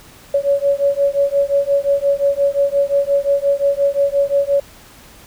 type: beating tone pair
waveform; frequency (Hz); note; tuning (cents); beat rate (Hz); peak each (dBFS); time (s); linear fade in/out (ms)
sine; 559 / 564.7; C#5 / C#5; +14 / +32; 5.7; -16; 0.34-4.6; 5
effects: pink hiss -43 dBFS RMS until 5.26 s